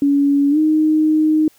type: tone with pitch glide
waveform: sine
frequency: 282.7 to 310.1 Hz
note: C#4 to D#4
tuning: +34 to -6 cents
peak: -11 dBFS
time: 0.02-1.48 s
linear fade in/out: 2 ms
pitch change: +160 cents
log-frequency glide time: 0.5-0.58 s
effects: white hiss -53 dBFS RMS until 1.58 s